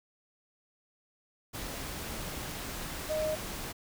sine tone in noise, 620 Hz, D#5, 6 cents flat, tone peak -29 dBFS, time 3.09-3.36 s, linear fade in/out 20 ms, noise pink, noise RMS -39 dBFS, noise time 1.53-3.73 s, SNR +7 dB, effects none

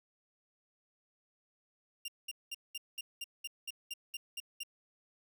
sawtooth tone bursts, 2794 Hz, F7, in tune, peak -35 dBFS, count 12, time 2.05-4.634 s, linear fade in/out 5 ms, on 32 ms, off 200 ms, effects none

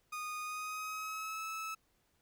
30% pulse tone with pitch glide, 1234 to 1302.1 Hz, D#6 to E6, -15 to -22 cents, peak -36 dBFS, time 0.12-1.75 s, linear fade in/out 10 ms, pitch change +93 cents, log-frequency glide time 0.41-1.43 s, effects pink hiss -75 dBFS RMS until 2.21 s

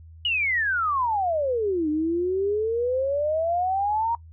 sine exponential two-way sweep, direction down then up, 2960 to 299.3 to 946 Hz, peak -21 dBFS, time 0.25-4.15 s, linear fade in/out 2 ms, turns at 1.89 s, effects noise-tail reverb RT60 0.1 s tail -22 dB re dry + added 81 Hz sine -43 dBFS peak until 4.32 s

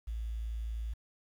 sine tone with quantisation, 55.9 Hz, A1, 28 cents sharp, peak -34 dBFS, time 0.07-0.94 s, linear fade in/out 10 ms, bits 10, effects none

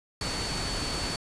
sine tone in noise, 4470 Hz, C#8, 14 cents sharp, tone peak -35 dBFS, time 0.21-1.16 s, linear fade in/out 2 ms, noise pink, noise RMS -32 dBFS, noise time 0.21-1.16 s, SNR -6 dB, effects resampled to 22050 Hz

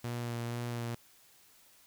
sawtooth tone with vibrato, 118.9 Hz, A#2, 35 cents sharp, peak -31 dBFS, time 0.04-0.95 s, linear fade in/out 5 ms, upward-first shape sine, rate 2.1 Hz, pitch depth 18 cents each way, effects white hiss -62 dBFS RMS until 1.86 s

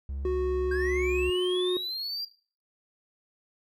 triangle tone with vibrato, 67.8 Hz, C#2, 38 cents flat, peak -30 dBFS, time 0.09-1.3 s, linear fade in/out 0 ms, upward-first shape square, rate 1.7 Hz, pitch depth 23 cents each way
triangle tone with pitch glide, 367.9 to 363.3 Hz, F#4 to F#4, -10 to -32 cents, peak -23 dBFS, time 0.25-1.77 s, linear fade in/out 2 ms, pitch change -22 cents, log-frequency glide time 0.7-1.19 s
triangle linear sweep, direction up, 1568 to 4800 Hz, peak -30 dBFS, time 0.71-2.25 s, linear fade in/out 5 ms
effects noise-tail reverb RT60 0.4 s tail -17 dB re dry

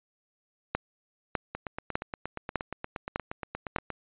two click trains, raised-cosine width 0.5 ms, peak -19 / -11 dBFS, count 21 / 6, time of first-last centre 1.55-3.903 / 0.75-3.762 s, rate 8.5 / 1.66 Hz, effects resampled to 8000 Hz

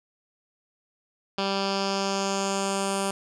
10% pulse tone with low-pass filter sweep, 196 Hz, G3, in tune, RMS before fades -27 dBFS, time 1.38-3.11 s, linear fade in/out 2 ms, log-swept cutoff 4200 to 9600 Hz, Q 2.9, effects none

